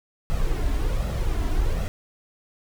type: noise with flanger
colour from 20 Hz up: brown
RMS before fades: -23 dBFS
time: 0.3-1.88 s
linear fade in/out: 0 ms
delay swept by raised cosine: 1.5 to 3 ms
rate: 1.3 Hz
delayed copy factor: +0.55
effects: none